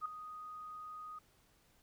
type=tone with ADSR envelope; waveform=sine; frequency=1244.5 Hz; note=D#6; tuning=in tune; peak=-33 dBFS; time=0.01-1.19 s; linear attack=45 ms; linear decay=3 ms; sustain=-12 dB; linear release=8 ms; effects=pink hiss -70 dBFS RMS until 1.82 s